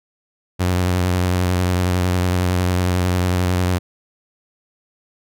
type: tone with vibrato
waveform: sawtooth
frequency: 90.4 Hz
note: F#2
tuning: 40 cents flat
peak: -12 dBFS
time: 0.59-3.79 s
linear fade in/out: 20 ms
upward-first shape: triangle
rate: 11 Hz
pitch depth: 40 cents each way
effects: none